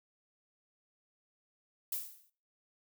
violet noise with exponential decay, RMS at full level -33 dBFS, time 1.92-2.3 s, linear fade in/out 5 ms, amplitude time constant 82 ms, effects noise-tail reverb RT60 0.4 s tail -19 dB re dry

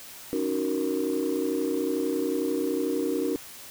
sine chord, D# minor seventh, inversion third, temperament just, 280 / 311.1 / 373.4 / 466.7 Hz, C#4 / D#4 / F#4 / A#4, +18 / 0 / +16 / +2 cents, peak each -29 dBFS, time 0.33-3.36 s, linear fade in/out 0 ms, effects tanh soft clip ceiling -18 dBFS + white hiss -44 dBFS RMS until 3.7 s

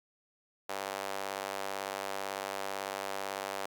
sawtooth tone with high-pass filter, 98 Hz, G2, in tune, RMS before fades -38 dBFS, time 0.69-3.66 s, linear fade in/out 5 ms, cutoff 640 Hz, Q 1.4, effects none

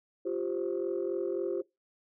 sine chord, F suspended second, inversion none, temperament just, 349.2 / 392.9 / 523.8 Hz, F4 / G4 / C5, 0 / +4 / +2 cents, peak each -32 / -33 / -36 dBFS, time 0.25-1.62 s, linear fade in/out 10 ms, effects noise-tail reverb RT60 0.2 s tail -21 dB re dry + tanh soft clip ceiling -23 dBFS

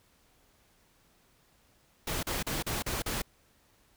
pink noise bursts, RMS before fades -33 dBFS, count 6, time 2.07-3.22 s, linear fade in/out 5 ms, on 160 ms, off 38 ms, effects pink hiss -66 dBFS RMS until 3.96 s

